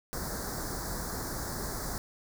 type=band-stop noise; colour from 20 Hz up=pink; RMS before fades=-36 dBFS; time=0.13-1.98 s; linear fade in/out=0 ms; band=1800 to 4400 Hz; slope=48 dB/octave; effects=none